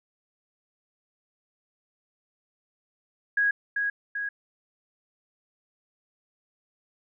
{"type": "tone with echo", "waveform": "sine", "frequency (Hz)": 1652, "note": "G#6", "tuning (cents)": -10, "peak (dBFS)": -20, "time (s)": [3.37, 3.51], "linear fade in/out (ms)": 5, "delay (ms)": 390, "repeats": 2, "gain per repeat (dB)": -4, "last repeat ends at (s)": 4.29, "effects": []}